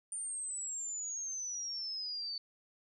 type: exponential sweep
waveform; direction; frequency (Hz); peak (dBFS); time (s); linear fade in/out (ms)
sine; down; 9110 to 4500; -37; 0.12-2.38; 2
effects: none